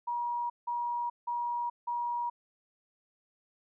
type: tone bursts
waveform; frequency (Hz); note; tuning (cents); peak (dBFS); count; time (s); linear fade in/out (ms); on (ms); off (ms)
sine; 956; A#5; +43; -30; 4; 0.07-2.3; 10; 430; 170
effects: none